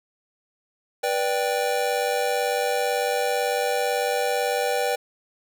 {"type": "chord", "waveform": "square", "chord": "G major", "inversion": "first", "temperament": "just", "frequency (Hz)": [490, 588, 784], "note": ["B4", "D5", "G5"], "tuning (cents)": [-14, 2, 0], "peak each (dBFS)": [-26, -28, -27], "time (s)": [1.03, 4.96], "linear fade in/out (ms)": 10, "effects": []}